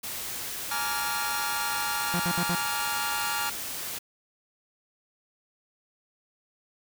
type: noise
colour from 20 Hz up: white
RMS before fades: -35 dBFS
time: 0.03-3.99 s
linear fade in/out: 10 ms
type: chord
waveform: sawtooth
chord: Bb dominant seventh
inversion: third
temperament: just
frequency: 839.1 / 932.3 / 1165.4 / 1398.5 Hz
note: Ab5 / Bb5 / D6 / F6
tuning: +18 / 0 / -14 / +2 cents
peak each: -30 / -32 / -33 / -28 dBFS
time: 0.71-3.5 s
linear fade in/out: 5 ms
type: tone bursts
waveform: 40% pulse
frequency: 174.61 Hz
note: F3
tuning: in tune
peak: -26 dBFS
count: 4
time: 2.14-2.55 s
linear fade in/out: 0 ms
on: 56 ms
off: 62 ms
effects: none